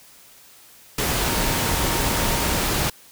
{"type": "tone in noise", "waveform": "sine", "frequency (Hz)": 925, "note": "A#5", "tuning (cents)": -14, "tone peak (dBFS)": -33, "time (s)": [1.21, 2.61], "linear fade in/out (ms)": 5, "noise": "pink", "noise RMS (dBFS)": -22, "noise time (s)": [0.98, 2.9], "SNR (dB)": -14, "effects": ["white hiss -49 dBFS RMS until 3.11 s"]}